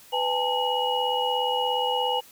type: tone cluster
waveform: sine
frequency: 497.6 / 814 / 891 / 2905 Hz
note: B4 / G#5 / A5 / F#7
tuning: +13 / -35 / +22 / -32 cents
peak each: -28 dBFS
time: 0.12-2.21 s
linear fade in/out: 20 ms
effects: white hiss -51 dBFS RMS until 2.31 s